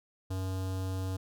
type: tone with notch filter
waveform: square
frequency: 94.2 Hz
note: F#2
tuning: 32 cents sharp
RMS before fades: -34 dBFS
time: 0.3-1.17 s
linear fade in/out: 10 ms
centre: 2100 Hz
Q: 1.1
effects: none